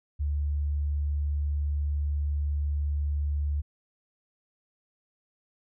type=tone; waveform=sine; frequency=72.9 Hz; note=D2; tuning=12 cents flat; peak=-25 dBFS; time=0.19-3.62 s; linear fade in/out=20 ms; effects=none